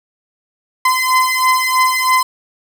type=beating tone pair; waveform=30% pulse; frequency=1025 / 1028.1 Hz; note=C6 / C6; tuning=-36 / -31 cents; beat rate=3.1 Hz; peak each=-12 dBFS; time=0.85-2.23 s; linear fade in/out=5 ms; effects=none